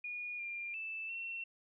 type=tone with pitch steps; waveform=sine; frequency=2443 / 2394 / 2640 / 2711 Hz; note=D#7 / D7 / E7 / E7; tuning=-32 / +33 / +2 / +48 cents; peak=-39 dBFS; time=0.04-1.44 s; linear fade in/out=5 ms; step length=350 ms; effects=none